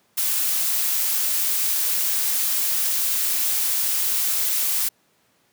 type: noise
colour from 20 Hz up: blue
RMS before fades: -22 dBFS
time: 0.17-4.89 s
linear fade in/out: 10 ms
effects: pink hiss -63 dBFS RMS until 5.52 s + high-pass 150 Hz 12 dB/octave